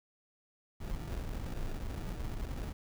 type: noise with sample-and-hold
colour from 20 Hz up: brown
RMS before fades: -38 dBFS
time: 0.8-2.73 s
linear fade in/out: 10 ms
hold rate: 1050 Hz
effects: none